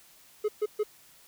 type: tone bursts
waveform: triangle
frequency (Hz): 423.1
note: G#4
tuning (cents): +32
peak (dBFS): -22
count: 3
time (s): 0.44-0.835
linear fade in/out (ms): 10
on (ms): 45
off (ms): 130
effects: white hiss -57 dBFS RMS until 1.27 s